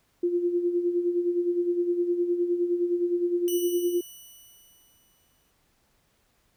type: tone with tremolo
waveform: sine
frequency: 349.9 Hz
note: F4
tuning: 3 cents sharp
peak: -20 dBFS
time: 0.23-4.01 s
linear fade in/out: 5 ms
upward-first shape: sine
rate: 9.7 Hz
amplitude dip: 60%
type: tone with exponential decay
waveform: 5% pulse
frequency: 2960 Hz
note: F#7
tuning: in tune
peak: -23 dBFS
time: 3.48-5.51 s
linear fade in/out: 0 ms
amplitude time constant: 440 ms
effects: pink hiss -68 dBFS RMS until 6.56 s